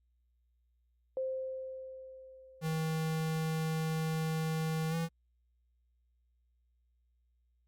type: tone with exponential decay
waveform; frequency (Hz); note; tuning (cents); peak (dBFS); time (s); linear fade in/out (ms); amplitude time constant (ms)
sine; 523.3; C5; 0; -31; 1.17-3.57; 1; 520
type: tone with pitch glide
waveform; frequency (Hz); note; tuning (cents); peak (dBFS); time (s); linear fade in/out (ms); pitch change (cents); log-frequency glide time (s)
square; 159.3 to 165.3; D#3 to E3; +41 to +5; -32; 2.61-5.09; 50; +64; 4.9-4.95
effects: added 60 Hz sine -70 dBFS peak until 7.67 s + Opus 48 kbps